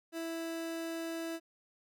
30% pulse tone, 329.6 Hz, E4, in tune, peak -34 dBFS, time 0.12-1.4 s, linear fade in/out 50 ms, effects none

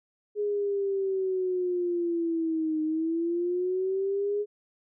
sine linear two-way sweep, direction down then up, 417.4 to 309.4 to 417.4 Hz, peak -25 dBFS, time 0.35-4.46 s, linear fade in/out 50 ms, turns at 2.82 s, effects none

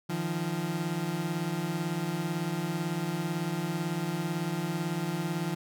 30% pulse beating tone pair, 155 / 173 Hz, D#3 / F3, -6 / -16 cents, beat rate 18 Hz, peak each -31 / -29 dBFS, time 0.09-5.55 s, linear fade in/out 10 ms, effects none

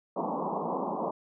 white band-pass noise, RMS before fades -32 dBFS, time 0.16-1.11 s, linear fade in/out 5 ms, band 160 to 1100 Hz, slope 96 dB/octave, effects none

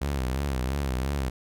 sawtooth tone with vibrato, 66.9 Hz, C2, 39 cents sharp, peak -22 dBFS, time 0.01-1.3 s, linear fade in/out 10 ms, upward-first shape sine, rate 2.9 Hz, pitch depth 120 cents each way, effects none

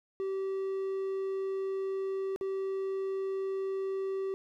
triangle tone with dropouts, 386 Hz, G4, 27 cents flat, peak -29 dBFS, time 0.2-4.34 s, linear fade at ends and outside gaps 0 ms, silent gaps 2.361-2.411 s, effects none

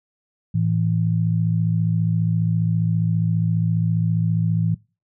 sine tone pair together, 110 / 164.81 Hz, A2 / E3, 0 / 0 cents, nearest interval perfect fifth, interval 700 cents, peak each -20 dBFS, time 0.54-4.75 s, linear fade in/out 10 ms, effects noise-tail reverb RT60 0.3 s tail -22 dB re dry

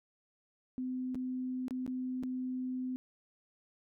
sine tone with dropouts, 255.2 Hz, C4, 43 cents flat, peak -34 dBFS, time 0.78-2.96 s, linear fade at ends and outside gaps 0 ms, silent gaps 1.146-1.154 / 1.682-1.708 / 1.864-1.877 / 2.228-2.235 s, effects none

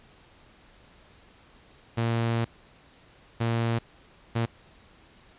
sawtooth tone bursts at uneven times, 115.7 Hz, A#2, 13 cents flat, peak -20 dBFS, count 3, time 1.97-2.45 / 3.4-3.79 / 4.35-4.46 s, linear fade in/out 10 ms, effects pink hiss -56 dBFS RMS until 5.38 s + resampled to 8000 Hz

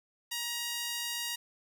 sawtooth tone with high-pass filter, 947 Hz, A#5, 27 cents sharp, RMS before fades -36 dBFS, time 0.31-1.36 s, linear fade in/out 10 ms, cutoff 2800 Hz, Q 0.79, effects none

